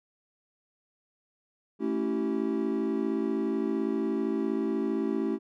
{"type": "chord", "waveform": "triangle", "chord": "A dominant seventh", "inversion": "none", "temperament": "equal with one note detuned", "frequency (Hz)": [220, 277.2, 329.6, 385.3], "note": ["A3", "C#4", "E4", "G4"], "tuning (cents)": [0, 0, 0, -30], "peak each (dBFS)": -30, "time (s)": [1.79, 5.39], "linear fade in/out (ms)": 50, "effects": []}